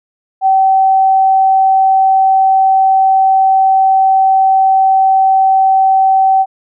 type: tone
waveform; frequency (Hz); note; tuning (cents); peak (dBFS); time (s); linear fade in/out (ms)
sine; 768; G5; -36; -6; 0.41-6.46; 50
effects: none